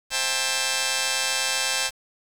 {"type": "chord", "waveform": "5% pulse", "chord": "A minor seventh", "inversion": "first", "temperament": "just", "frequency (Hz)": [528, 660, 792, 880], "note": ["C5", "E5", "G5", "A5"], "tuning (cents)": [16, 2, 18, 0], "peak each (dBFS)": [-18, -21, -17, -17], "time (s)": [0.1, 1.91], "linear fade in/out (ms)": 50, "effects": ["low-pass 11000 Hz 12 dB/octave", "7-bit"]}